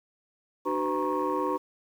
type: tone cluster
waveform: sine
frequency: 301.2 / 378.4 / 503 / 940 / 1094 Hz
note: D4 / F#4 / B4 / A#5 / C#6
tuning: +44 / +39 / +32 / +14 / -23 cents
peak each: -31 dBFS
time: 0.65-1.58 s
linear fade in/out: 20 ms
effects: tanh soft clip ceiling -18 dBFS + 9-bit